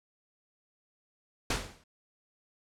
pink noise with exponential decay, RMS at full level -26 dBFS, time 1.5-1.84 s, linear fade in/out 5 ms, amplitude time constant 72 ms, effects low-pass 8000 Hz 12 dB/octave

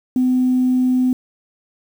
sine tone, 253.9 Hz, B3, 48 cents sharp, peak -12 dBFS, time 0.16-1.13 s, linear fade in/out 2 ms, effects tanh soft clip ceiling -8 dBFS + 7-bit

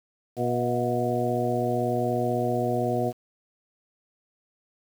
harmonic tone with a mistuned harmonic, 121 Hz, B2, 35 cents flat, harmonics 1 / 2 / 3 / 4 / 5 / 6, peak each -30 / -30 / -30 / -30 / -30 / -30 dBFS, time 0.36-3.13 s, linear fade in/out 50 ms, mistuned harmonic 5, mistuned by +70 cents, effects 8-bit

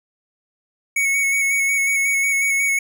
square tone with vibrato, 2217 Hz, C#7, in tune, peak -17 dBFS, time 0.96-2.79 s, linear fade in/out 5 ms, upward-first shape square, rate 5.5 Hz, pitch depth 18 cents each way, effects none

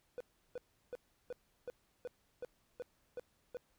triangle tone bursts, 493.9 Hz, B4, in tune, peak -38 dBFS, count 10, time 0.18-3.57 s, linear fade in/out 0 ms, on 24 ms, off 350 ms, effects pink hiss -75 dBFS RMS until 3.78 s

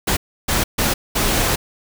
pink noise bursts at uneven times, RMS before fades -18 dBFS, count 4, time 0.07-0.17 / 0.48-0.64 / 0.78-0.94 / 1.15-1.56 s, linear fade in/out 10 ms, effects none

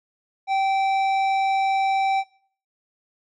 triangle tone with tanh clipping, 776 Hz, G5, 18 cents flat, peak -20 dBFS, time 0.47-2.24 s, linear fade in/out 50 ms, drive 15 dB, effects noise-tail reverb RT60 0.5 s tail -19 dB re dry + MP3 48 kbps

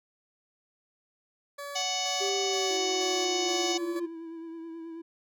20% pulse tone with tremolo, 570 Hz, C#5, 48 cents sharp, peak -32 dBFS, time 1.58-4 s, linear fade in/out 10 ms, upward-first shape square, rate 2.1 Hz, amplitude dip 45%
harmonic tone, 740 Hz, F#5, in tune, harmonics 1 / 3 / 4 / 5 / 6 / 7 / 8 / 9, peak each -34 / -38 / -35 / -37 / -40 / -36 / -38 / -38 dBFS, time 1.75-3.78 s, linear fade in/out 10 ms
triangle tone with pitch glide, 393.1 to 344.2 Hz, G4 to F4, +5 to -25 cents, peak -28 dBFS, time 2.2-4.07 s, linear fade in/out 20 ms, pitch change -230 cents, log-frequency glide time 2.37-3.8 s
triangle tone with vibrato, 329.6 Hz, E4, in tune, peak -36 dBFS, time 2.7-5.02 s, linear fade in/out 10 ms, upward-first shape triangle, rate 9.3 Hz, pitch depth 34 cents each way
effects none

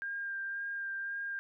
sine tone with vibrato, 1600 Hz, G6, 35 cents sharp, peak -35 dBFS, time 0.02-1.39 s, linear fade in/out 0 ms, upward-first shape sine, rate 1.9 Hz, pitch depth 16 cents each way, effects none

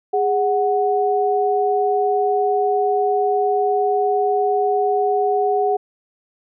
sine tone pair together, 411.5 / 740 Hz, G#4 / F#5, -16 / 0 cents, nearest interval minor seventh, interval 1016 cents, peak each -18 dBFS, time 0.13-5.77 s, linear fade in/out 10 ms, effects none

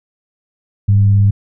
sine tone with frequency modulation, 101.5 Hz, G#2, 39 cents flat, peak -7 dBFS, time 0.88-1.31 s, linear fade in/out 10 ms, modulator 92.9 Hz, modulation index 0.29, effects none

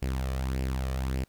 sawtooth tone with flanger, 65.41 Hz, C2, in tune, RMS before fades -30 dBFS, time 0.02-1.24 s, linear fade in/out 5 ms, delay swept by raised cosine 0.39 to 1.69 ms, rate 1.7 Hz, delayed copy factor +0.55, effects pink hiss -67 dBFS RMS until 1.28 s

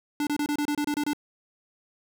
square tone bursts, 293.7 Hz, D4, in tune, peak -25 dBFS, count 10, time 0.2-1.133 s, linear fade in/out 2 ms, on 69 ms, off 27 ms, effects none

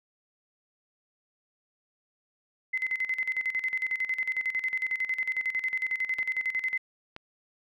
sine tone with tremolo, 2049 Hz, C7, 37 cents flat, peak -25 dBFS, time 2.73-6.78 s, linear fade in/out 10 ms, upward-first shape square, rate 11 Hz, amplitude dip 75%
clicks, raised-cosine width 0.3 ms, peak -25 dBFS, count 2, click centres 6.19 / 7.164 s
effects none

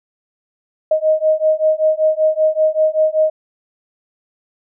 sine beating tone pair, 622.3 / 627.5 Hz, D#5 / D#5, 0 / +15 cents, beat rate 5.2 Hz, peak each -15 dBFS, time 0.91-3.3 s, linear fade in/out 5 ms, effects none

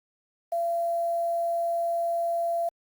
sine tone with quantisation, 680 Hz, F5, 46 cents flat, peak -24 dBFS, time 0.52-2.69 s, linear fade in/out 5 ms, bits 8, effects Opus 48 kbps

